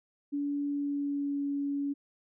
sine tone with pitch glide, 286.3 to 282.7 Hz, D4 to C#4, -44 to +34 cents, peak -29 dBFS, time 0.32-1.94 s, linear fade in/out 20 ms, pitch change -22 cents, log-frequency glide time 0.68-1.46 s, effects none

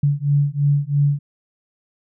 sine beating tone pair, 142 / 145 Hz, C#3 / D3, +42 / -22 cents, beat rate 3 Hz, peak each -18 dBFS, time 0.03-1.19 s, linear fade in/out 5 ms, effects none

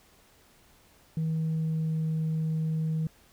sine tone with pitch glide, 160 to 158.62 Hz, D#3 to D#3, +49 to +34 cents, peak -24 dBFS, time 1.17-3.07 s, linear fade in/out 2 ms, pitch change -15 cents, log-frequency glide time 1.35-2.06 s, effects tanh soft clip ceiling -24 dBFS + pink hiss -60 dBFS RMS until 3.32 s

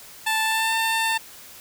15% pulse tone with pitch glide, 880 to 897.5 Hz, A5 to A5, 0 to +34 cents, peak -14 dBFS, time 0.26-1.18 s, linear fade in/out 10 ms, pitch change +34 cents, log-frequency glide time 0.43-0.74 s, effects white hiss -44 dBFS RMS until 1.6 s

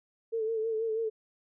sine tone with vibrato, 445.6 Hz, A4, 22 cents sharp, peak -28 dBFS, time 0.32-1.1 s, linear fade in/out 20 ms, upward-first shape sine, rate 6.2 Hz, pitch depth 45 cents each way, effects none

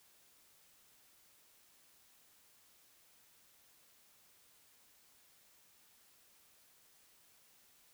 silence, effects white hiss -67 dBFS RMS until 7.93 s

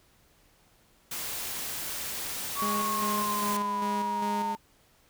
white noise, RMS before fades -35 dBFS, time 1.11-3.57 s, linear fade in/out 5 ms
sine linear sweep, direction down, 1130 to 900 Hz, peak -28 dBFS, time 2.55-4.57 s, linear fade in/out 50 ms
sawtooth tone with tremolo, 206.6 Hz, G#3, 9 cents flat, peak -27 dBFS, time 2.62-4.55 s, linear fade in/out 0 ms, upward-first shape square, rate 2.5 Hz, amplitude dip 40%
effects pink hiss -63 dBFS RMS until 5.09 s

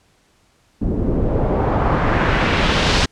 pink noise with low-pass filter sweep, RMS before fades -17 dBFS, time 0.81-3.06 s, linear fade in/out 10 ms, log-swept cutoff 260 to 5400 Hz, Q 1.2, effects pink hiss -58 dBFS RMS until 3.11 s + low-pass 9000 Hz 12 dB/octave

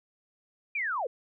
sine linear sweep, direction down, 2459 to 436.7 Hz, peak -28 dBFS, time 0.75-1.07 s, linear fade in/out 5 ms, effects none

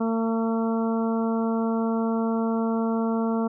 harmonic tone, 226.3 Hz, A3, 49 cents sharp, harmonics 1 / 2 / 3 / 4 / 5 / 6, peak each -23 / -29 / -33 / -35 / -37 / -39 dBFS, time 0-3.48 s, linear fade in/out 10 ms, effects none

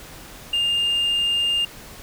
sine tone, 2811 Hz, F7, 11 cents sharp, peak -16 dBFS, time 0.53-1.65 s, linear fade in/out 5 ms, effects tanh soft clip ceiling -17 dBFS + pink hiss -41 dBFS RMS until 2.02 s

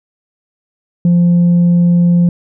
sine tone with tanh clipping, 173.9 Hz, F3, 7 cents flat, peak -7 dBFS, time 1.05-2.29 s, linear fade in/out 2 ms, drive 1 dB, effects none

